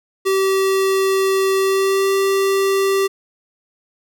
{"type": "tone with pitch glide", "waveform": "square", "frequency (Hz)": [385.4, 390.1], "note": ["G4", "G4"], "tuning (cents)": [-29, -8], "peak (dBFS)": -15, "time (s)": [0.25, 3.08], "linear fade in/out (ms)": 20, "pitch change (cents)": 21, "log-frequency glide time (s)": [1.58, 2.12], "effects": []}